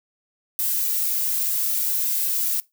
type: noise with flanger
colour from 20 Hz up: violet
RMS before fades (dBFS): -23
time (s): 0.59-2.6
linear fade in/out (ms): 0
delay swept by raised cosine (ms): 1.9 to 2.44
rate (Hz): 0.64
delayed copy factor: +0.5
effects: noise-tail reverb RT60 0.2 s tail -21 dB re dry